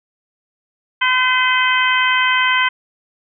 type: harmonic tone with a mistuned harmonic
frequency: 510 Hz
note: C5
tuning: 44 cents flat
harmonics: 2 / 3 / 4 / 5 / 6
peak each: -18 / -18 / -18 / -22 / -21 dBFS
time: 1.01-2.69 s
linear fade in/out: 10 ms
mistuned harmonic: 6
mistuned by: +23 cents
effects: none